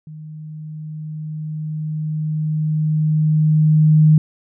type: tone with level ramp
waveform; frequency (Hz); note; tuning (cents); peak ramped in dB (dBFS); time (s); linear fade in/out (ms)
sine; 154.6; D#3; -11; -32 to -7; 0.07-4.18; 2
effects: none